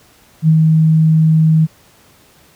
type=tone with ADSR envelope; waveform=sine; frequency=158.7 Hz; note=D#3; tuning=35 cents sharp; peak=-5 dBFS; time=0.42-1.67 s; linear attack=61 ms; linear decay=62 ms; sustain=-2 dB; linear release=31 ms; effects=pink hiss -48 dBFS RMS until 2.55 s + high-pass 60 Hz 12 dB/octave